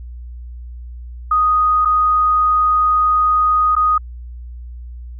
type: tone with dropouts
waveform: sine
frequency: 1244.5 Hz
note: D#6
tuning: in tune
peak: -11 dBFS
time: 1.31-3.98 s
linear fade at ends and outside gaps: 5 ms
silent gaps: 1.85-1.855 / 3.753-3.764 s
effects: added 60 Hz sine -29 dBFS peak until 5.19 s